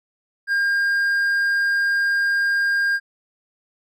sine tone with hard clipping, 1609 Hz, G6, 45 cents sharp, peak -18 dBFS, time 0.47-3 s, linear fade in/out 50 ms, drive 3 dB, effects none

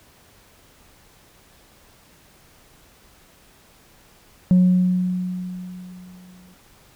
sine tone with exponential decay, 181.9 Hz, F#3, 29 cents flat, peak -8 dBFS, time 4.51-6.54 s, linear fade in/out 0 ms, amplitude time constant 440 ms, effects tanh soft clip ceiling -9 dBFS + pink hiss -53 dBFS RMS until 6.95 s

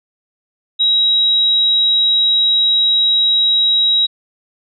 sine tone, 3840 Hz, B7, 49 cents flat, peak -10 dBFS, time 0.79-4.07 s, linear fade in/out 20 ms, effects none

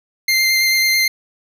25% pulse tone with vibrato, 2093 Hz, C7, in tune, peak -9 dBFS, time 0.28-1.08 s, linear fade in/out 5 ms, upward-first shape square, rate 9.1 Hz, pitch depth 9 cents each way, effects none

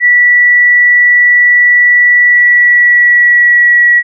sine tone with pitch glide, 1950 to 1927.6 Hz, B6 to B6, -23 to -43 cents, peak -3 dBFS, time 0-4.03 s, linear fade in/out 50 ms, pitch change -20 cents, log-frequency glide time 2.28-3.9 s, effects none

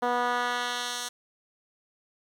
10% pulse tone with band-pass filter sweep, 244 Hz, B3, 21 cents flat, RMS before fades -29 dBFS, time 0.02-1.09 s, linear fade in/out 10 ms, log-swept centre 670 to 6700 Hz, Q 0.83, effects 9-bit

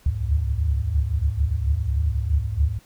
sine tone cluster, 67.2 / 71.5 / 74.6 / 78.1 / 104.8 Hz, C2 / D2 / D2 / D#2 / G#2, +47 / -46 / +28 / +7 / +16 cents, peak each -26 dBFS, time 0.06-2.79 s, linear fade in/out 5 ms, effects pink hiss -55 dBFS RMS until 2.85 s

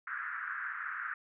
white band-pass noise, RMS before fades -39 dBFS, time 0.07-1.14 s, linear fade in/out 2 ms, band 1300 to 1700 Hz, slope 48 dB/octave, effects none

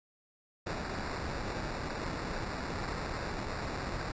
pink noise with sample-and-hold, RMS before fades -37 dBFS, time 0.66-4.12 s, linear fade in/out 10 ms, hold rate 3150 Hz, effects resampled to 16000 Hz

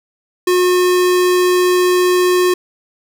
square tone, 361.5 Hz, F#4, 40 cents flat, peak -11 dBFS, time 0.47-2.54 s, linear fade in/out 5 ms, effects none

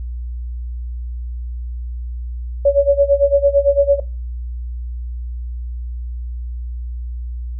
sine tone with tremolo, 563 Hz, C#5, 27 cents sharp, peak -7 dBFS, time 2.65-4 s, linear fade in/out 5 ms, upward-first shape sine, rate 8.9 Hz, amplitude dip 90%, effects noise-tail reverb RT60 0.3 s tail -19 dB re dry + added 60 Hz sine -23 dBFS peak until 7.59 s

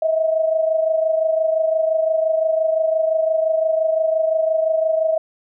sine tone pair together, 638 / 663.8 Hz, D#5 / E5, +43 / +12 cents, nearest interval minor second, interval 69 cents, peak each -16 / -23 dBFS, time 0.02-5.18 s, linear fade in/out 5 ms, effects none

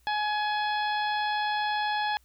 harmonic tone, 842 Hz, G#5, 24 cents sharp, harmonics 1 / 2 / 3 / 4 / 5 / 6, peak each -27 / -32 / -40 / -37 / -41 / -46 dBFS, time 0.07-2.17 s, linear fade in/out 0 ms, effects added 60 Hz sine -61 dBFS peak until 2.24 s + white hiss -67 dBFS RMS until 2.24 s

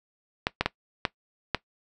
clicks, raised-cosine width 0.3 ms, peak -7 dBFS, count 5, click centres 0.469 / 0.61 / 0.66 / 1.052 / 1.547 s, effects noise-tail reverb RT60 0.1 s tail -19 dB re dry

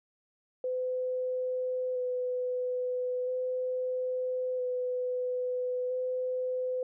sine tone with vibrato, 504 Hz, B4, 35 cents sharp, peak -29 dBFS, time 0.64-6.83 s, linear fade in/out 2 ms, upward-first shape square, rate 0.38 Hz, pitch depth 12 cents each way, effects none

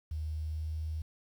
sine tone with pitch glide, 77.6 to 78.68 Hz, D#2 to D#2, -4 to +20 cents, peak -33 dBFS, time 0.11-1.02 s, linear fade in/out 5 ms, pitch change +24 cents, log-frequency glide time 0.27-0.75 s, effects 10-bit

